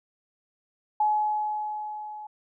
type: tone with level ramp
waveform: sine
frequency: 848 Hz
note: G#5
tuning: 36 cents sharp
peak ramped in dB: -19 to -37 dBFS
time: 1-2.27 s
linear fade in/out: 5 ms
effects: none